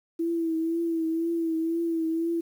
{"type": "tone with vibrato", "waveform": "sine", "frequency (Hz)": 329.6, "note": "E4", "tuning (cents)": 0, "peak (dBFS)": -24, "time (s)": [0.19, 2.41], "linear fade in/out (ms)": 10, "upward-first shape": "triangle", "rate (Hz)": 2, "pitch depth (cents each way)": 46, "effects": ["9-bit"]}